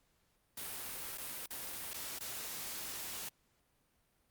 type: noise with dropouts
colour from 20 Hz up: white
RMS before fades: -43 dBFS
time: 0.57-3.29 s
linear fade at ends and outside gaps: 5 ms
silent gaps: 1.175-1.18 / 1.462-1.504 / 1.935-1.941 / 2.189-2.206 s
effects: pink hiss -75 dBFS RMS until 4.3 s + Opus 48 kbps